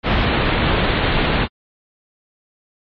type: low-pass noise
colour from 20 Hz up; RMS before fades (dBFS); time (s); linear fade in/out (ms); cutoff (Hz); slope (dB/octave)
pink; -17; 0.03-1.48; 50; 3800; 48
effects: MP3 32 kbps